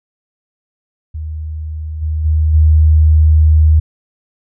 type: tone with level steps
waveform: sine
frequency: 77.78 Hz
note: D#2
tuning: in tune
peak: -20 / -14 / -9 / -5 dBFS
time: 1.14-3.8 s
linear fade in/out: 10 ms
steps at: 2.01 / 2.24 / 2.53 s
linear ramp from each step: 20 ms
effects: none